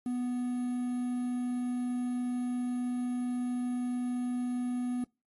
triangle tone with quantisation, 246.9 Hz, B3, in tune, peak -28 dBFS, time 0.06-5.04 s, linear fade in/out 2 ms, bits 9, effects noise-tail reverb RT60 0.3 s tail -26 dB re dry + AAC 32 kbps

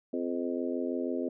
harmonic tone with a mistuned harmonic, 86.2 Hz, F2, 22 cents flat, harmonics 3 / 4 / 5 / 6 / 7, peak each -33 / -35 / -37 / -39 / -40 dBFS, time 0.13-1.29 s, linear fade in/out 5 ms, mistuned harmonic 7, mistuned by +46 cents, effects none

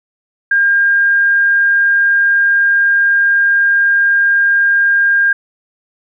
sine tone, 1608 Hz, G6, 44 cents sharp, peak -8 dBFS, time 0.51-5.33 s, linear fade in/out 5 ms, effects none

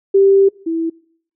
sine tone pair in turn, 392 / 328.2 Hz, G4 / E4, 0 / -8 cents, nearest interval minor third, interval 308 cents, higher first, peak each -7 / -16 dBFS, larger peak first, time 0.14-0.49 / 0.66-0.9 s, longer first, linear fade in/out 10 ms, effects noise-tail reverb RT60 0.6 s tail -23 dB re dry

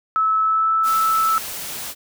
sine tone with pitch glide, 1301 to 1314.6 Hz, E6 to E6, -23 to -5 cents, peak -15 dBFS, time 0.16-1.38 s, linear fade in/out 0 ms, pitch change +18 cents, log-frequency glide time 0.41-0.71 s
white noise, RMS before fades -30 dBFS, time 0.83-1.95 s, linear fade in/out 50 ms
effects none

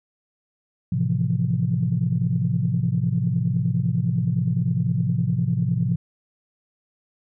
sine chord, F major seventh, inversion first, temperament equal, 110 / 130.81 / 164.81 / 174.61 Hz, A2 / C3 / E3 / F3, 0 / 0 / 0 / 0 cents, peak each -25 / -23 / -26 / -24 dBFS, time 0.92-5.96 s, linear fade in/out 5 ms, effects tanh soft clip ceiling -9 dBFS

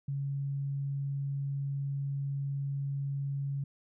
sine tone, 139.3 Hz, C#3, 9 cents sharp, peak -31 dBFS, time 0.08-3.64 s, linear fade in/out 5 ms, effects none

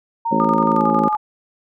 sine tone with pitch glide, 922 to 850.4 Hz, A#5 to G#5, -19 to +41 cents, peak -18 dBFS, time 0.25-1.17 s, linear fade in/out 10 ms, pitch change -140 cents, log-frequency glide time 0.73-0.85 s
harmonic tone, 54.9 Hz, A1, 3 cents flat, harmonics 3 / 4 / 5 / 6 / 7 / 8 / 9 / 10, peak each -26 / -20 / -23 / -25 / -27 / -30 / -34 / -24 dBFS, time 0.31-1.09 s, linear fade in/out 10 ms
sine tone with tremolo, 1212 Hz, D#6, 46 cents flat, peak -18 dBFS, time 0.4-1.15 s, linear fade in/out 0 ms, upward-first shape square, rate 11 Hz, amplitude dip 60%
effects none

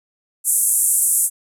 pink band-pass noise, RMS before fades -17 dBFS, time 0.44-1.3 s, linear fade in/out 50 ms, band 8000 to 12000 Hz, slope 48 dB/octave, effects none

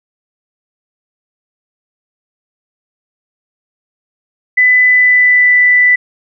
sine tone with pitch glide, 2000 to 1983.9 Hz, B6 to B6, +21 to +7 cents, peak -5 dBFS, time 4.57-5.96 s, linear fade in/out 10 ms, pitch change -14 cents, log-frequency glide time 4.86-5.52 s, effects none

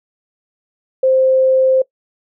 sine tone, 523.3 Hz, C5, in tune, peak -9 dBFS, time 1.03-1.82 s, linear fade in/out 5 ms, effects noise-tail reverb RT60 0.1 s tail -21 dB re dry

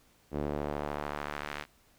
sawtooth tone with band-pass filter sweep, 73.42 Hz, D2, in tune, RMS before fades -36 dBFS, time 0.31-1.66 s, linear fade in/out 50 ms, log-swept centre 360 to 2200 Hz, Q 1, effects pink hiss -65 dBFS RMS until 1.98 s

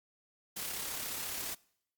white noise with amplitude modulation, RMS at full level -37 dBFS, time 0.56-1.55 s, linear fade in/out 10 ms, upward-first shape sine, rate 34.5 Hz, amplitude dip 40%, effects noise-tail reverb RT60 0.7 s tail -24 dB re dry + Opus 48 kbps

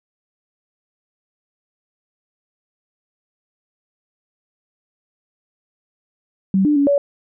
sine tone with pitch steps, 192.1 / 296.6 / 282.8 / 568 Hz, G3 / D4 / C#4 / C#5, -35 / +17 / +35 / +42 cents, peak -12 dBFS, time 6.54-6.98 s, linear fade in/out 2 ms, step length 110 ms, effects none

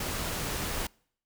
pink noise, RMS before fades -33 dBFS, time 0-0.87 s, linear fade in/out 5 ms, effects noise-tail reverb RT60 0.6 s tail -26 dB re dry

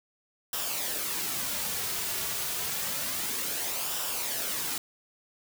white noise with flanger, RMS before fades -32 dBFS, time 0.53-4.78 s, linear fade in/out 2 ms, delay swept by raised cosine 0.46 to 3.86 ms, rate 0.29 Hz, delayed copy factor -0.5, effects none

